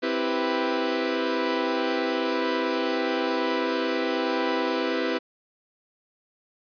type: chord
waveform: sawtooth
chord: C major seventh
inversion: none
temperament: equal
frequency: 261.6 / 329.6 / 392 / 493.9 Hz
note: C4 / E4 / G4 / B4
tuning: 0 / 0 / 0 / 0 cents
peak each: -26 / -25 / -27 / -24 dBFS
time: 0.02-5.19 s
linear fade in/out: 20 ms
effects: resampled to 11025 Hz